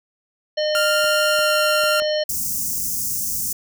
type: harmonic tone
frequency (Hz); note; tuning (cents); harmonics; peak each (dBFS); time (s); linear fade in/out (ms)
609; D#5; -37; 1 / 3 / 5 / 7 / 9; -19 / -32 / -29 / -29 / -34; 0.57-2.24; 10
type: tone with pitch glide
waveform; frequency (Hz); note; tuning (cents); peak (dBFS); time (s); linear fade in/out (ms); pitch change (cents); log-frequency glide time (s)
sawtooth; 1396.9 to 1388.1; F6 to F6; 0 to -11; -15; 0.75-2; 0; -11; 1.29-1.55
type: clicks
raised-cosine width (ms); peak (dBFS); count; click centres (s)
1; -24; 4; 1.043 / 1.391 / 1.837 / 2.021
type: band-stop noise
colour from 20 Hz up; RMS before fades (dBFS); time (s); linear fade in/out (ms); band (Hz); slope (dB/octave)
white; -24; 2.29-3.53; 5; 260 to 5500; 48
effects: none